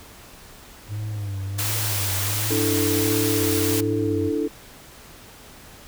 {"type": "tone with vibrato", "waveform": "triangle", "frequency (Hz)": 101.9, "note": "G#2", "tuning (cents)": -32, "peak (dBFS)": -24, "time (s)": [0.88, 4.32], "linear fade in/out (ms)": 50, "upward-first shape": "sine", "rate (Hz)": 1.4, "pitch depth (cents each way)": 84}
{"type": "high-pass noise", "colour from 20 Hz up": "white", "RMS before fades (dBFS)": -26, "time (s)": [1.58, 3.81], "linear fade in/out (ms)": 10, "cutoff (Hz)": 270, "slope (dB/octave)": 48}
{"type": "chord", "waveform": "sine", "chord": "D suspended second", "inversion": "none", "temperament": "equal", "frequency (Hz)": [293.7, 329.6, 440], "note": ["D4", "E4", "A4"], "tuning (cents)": [0, 0, 0], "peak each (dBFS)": [-25, -26, -25], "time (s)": [2.5, 4.48], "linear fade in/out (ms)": 10}
{"effects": ["pink hiss -45 dBFS RMS until 5.87 s"]}